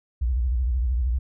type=tone with vibrato; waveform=sine; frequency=61.74 Hz; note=B1; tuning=in tune; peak=-20 dBFS; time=0.21-1.19 s; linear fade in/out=10 ms; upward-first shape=sine; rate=13 Hz; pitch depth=180 cents each way; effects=none